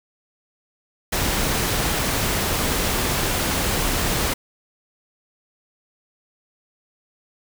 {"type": "noise", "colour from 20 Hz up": "pink", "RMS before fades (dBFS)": -22, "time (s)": [1.12, 4.34], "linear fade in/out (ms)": 10, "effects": []}